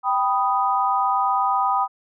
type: chord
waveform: sine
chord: G augmented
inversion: none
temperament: equal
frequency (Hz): 784 / 987.8 / 1244.5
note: G5 / B5 / D#6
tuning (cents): 0 / 0 / 0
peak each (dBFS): -22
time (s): 0.03-1.88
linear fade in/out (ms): 50
effects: none